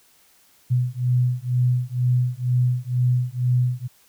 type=beating tone pair; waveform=sine; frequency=123.47 / 125.57 Hz; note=B2 / B2; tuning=0 / +29 cents; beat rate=2.1 Hz; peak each=-21 dBFS; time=0.7-3.88 s; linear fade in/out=20 ms; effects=white hiss -57 dBFS RMS until 4.08 s